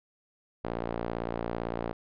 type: tone with band-pass filter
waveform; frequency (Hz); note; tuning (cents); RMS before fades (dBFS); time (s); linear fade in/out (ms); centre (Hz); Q
sawtooth; 57.8; A#1; -14; -34; 0.64-1.93; 5; 570; 0.9
effects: resampled to 11025 Hz